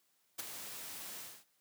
white noise with ADSR envelope, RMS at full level -37 dBFS, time 0.38-1.45 s, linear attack 18 ms, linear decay 12 ms, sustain -9 dB, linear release 260 ms, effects white hiss -75 dBFS RMS until 1.6 s + high-pass 100 Hz 12 dB/octave

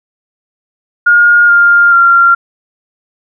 sine tone with pitch steps, 1424 / 1402.8 / 1381.9 Hz, F6 / F6 / F6, +33 / +7 / -19 cents, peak -3 dBFS, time 1.06-2.35 s, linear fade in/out 10 ms, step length 430 ms, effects none

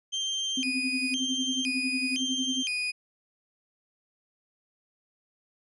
35% pulse tone with vibrato, 2794 Hz, F7, in tune, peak -26 dBFS, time 0.12-2.92 s, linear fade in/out 20 ms, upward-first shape square, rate 0.98 Hz, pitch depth 210 cents each way
sine tone with tremolo, 259.9 Hz, C4, 11 cents flat, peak -27 dBFS, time 0.57-2.63 s, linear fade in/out 5 ms, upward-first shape sine, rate 11 Hz, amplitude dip 85%
effects resampled to 24000 Hz

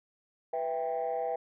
sine chord, E minor, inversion second, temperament just, 494.4 / 659.3 / 791.1 Hz, B4 / E5 / G5, +2 / 0 / +16 cents, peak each -33 dBFS, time 0.53-1.36 s, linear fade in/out 5 ms, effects tanh soft clip ceiling -24 dBFS

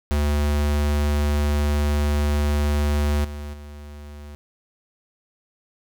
square tone with level steps, 73.42 Hz, D2, in tune, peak -19 / -31 / -37 dBFS, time 0.11-4.35 s, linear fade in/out 0 ms, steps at 3.24 / 3.53 s, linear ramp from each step 10 ms, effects none

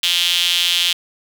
sawtooth tone with high-pass filter, 174.61 Hz, F3, in tune, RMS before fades -17 dBFS, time 0.03-0.93 s, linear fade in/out 5 ms, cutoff 3200 Hz, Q 5.1, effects none

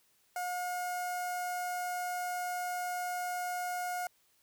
sawtooth tone with notch filter, 718 Hz, F5, 48 cents sharp, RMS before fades -36 dBFS, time 0.36-4.07 s, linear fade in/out 2 ms, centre 3400 Hz, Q 0.83, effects white hiss -70 dBFS RMS until 4.42 s

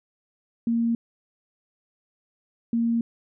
sine tone pair in turn, 232 / 232 Hz, A#3 / A#3, -8 / -8 cents, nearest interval unison, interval 0 cents, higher neither, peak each -20 dBFS, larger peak neither, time 0.67-0.95 / 2.73-3.01 s, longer neither, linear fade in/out 2 ms, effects none

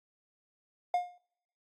triangle tone with exponential decay, 712 Hz, F5, 33 cents sharp, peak -21 dBFS, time 0.94-1.18 s, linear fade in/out 2 ms, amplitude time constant 52 ms, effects noise-tail reverb RT60 0.7 s tail -25 dB re dry + AAC 32 kbps

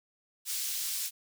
pink high-pass noise, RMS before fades -34 dBFS, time 0.45-1.11 s, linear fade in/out 50 ms, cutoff 4800 Hz, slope 12 dB/octave, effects none

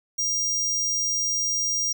square tone, 5700 Hz, F8, 34 cents sharp, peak -23 dBFS, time 0.18-1.93 s, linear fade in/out 10 ms, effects none

